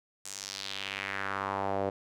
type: tone with band-pass filter sweep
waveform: sawtooth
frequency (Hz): 98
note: G2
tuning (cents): 0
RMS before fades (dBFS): -35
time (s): 0.25-1.9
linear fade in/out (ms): 5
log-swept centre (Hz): 7800 to 540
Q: 2.4
effects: none